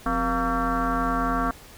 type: tone with frequency modulation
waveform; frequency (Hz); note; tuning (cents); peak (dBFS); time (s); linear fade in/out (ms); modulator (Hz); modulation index
sine; 698.5; F5; 0; -21; 0.06-1.51; 2; 219; 3.4
effects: pink hiss -47 dBFS RMS until 1.77 s